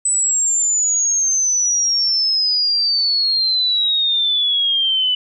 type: exponential sweep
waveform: sine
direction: down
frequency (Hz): 8030 to 2978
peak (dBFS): -14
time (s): 0.05-5.15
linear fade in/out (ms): 5
effects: none